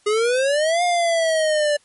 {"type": "exponential two-way sweep", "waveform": "square", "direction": "up then down", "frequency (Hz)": [410.9, 713, 583], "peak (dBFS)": -17, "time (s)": [0.06, 1.77], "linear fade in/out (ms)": 10, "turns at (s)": 0.83, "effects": ["white hiss -58 dBFS RMS until 1.84 s", "MP3 48 kbps"]}